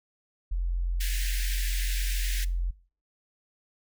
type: tone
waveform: sine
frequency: 43.65 Hz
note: F1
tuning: in tune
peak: -25 dBFS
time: 0.51-2.71 s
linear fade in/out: 10 ms
type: high-pass noise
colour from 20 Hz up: pink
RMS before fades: -36 dBFS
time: 1-2.45 s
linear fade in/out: 10 ms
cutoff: 1600 Hz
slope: 96 dB/octave
effects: noise-tail reverb RT60 0.4 s tail -19 dB re dry